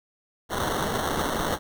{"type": "noise with sample-and-hold", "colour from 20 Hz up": "white", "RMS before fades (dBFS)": -27, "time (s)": [0.49, 1.59], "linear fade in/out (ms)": 50, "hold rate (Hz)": 2450, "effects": []}